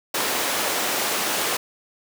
pink high-pass noise, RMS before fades -24 dBFS, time 0.14-1.57 s, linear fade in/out 5 ms, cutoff 410 Hz, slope 12 dB/octave, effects none

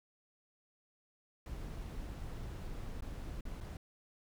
brown noise with dropouts, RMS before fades -43 dBFS, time 1.46-3.77 s, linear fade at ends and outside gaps 2 ms, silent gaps 3.008-3.022 / 3.409-3.452 / 3.604-3.609 s, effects none

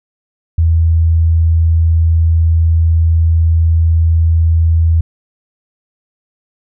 sine tone, 82 Hz, E2, 9 cents flat, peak -7 dBFS, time 0.58-5.01 s, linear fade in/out 5 ms, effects none

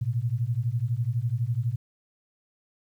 sine beating tone pair, 112.6 / 124.6 Hz, A2 / B2, +40 / +16 cents, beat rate 12 Hz, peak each -27 dBFS, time 0.01-1.76 s, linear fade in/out 10 ms, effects 10-bit

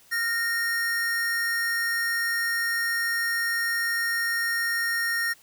square tone pair together, 1400 / 1846.8 Hz, F6 / A#6, +4 / -17 cents, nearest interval perfect fourth, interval 479 cents, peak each -34 / -25 dBFS, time 0.11-5.34 s, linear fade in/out 20 ms, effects white hiss -56 dBFS RMS until 5.42 s

